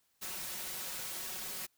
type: noise with comb filter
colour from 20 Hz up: white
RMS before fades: -41 dBFS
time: 0.21-1.67 s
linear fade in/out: 20 ms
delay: 5.4 ms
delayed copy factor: +0.65
effects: white hiss -75 dBFS RMS until 1.77 s